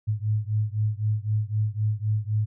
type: beating tone pair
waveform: sine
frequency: 105.3 / 109.2 Hz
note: G#2 / A2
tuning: +24 / -13 cents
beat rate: 3.9 Hz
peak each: -25 / -26 dBFS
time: 0.07-2.46 s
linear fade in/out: 20 ms
effects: none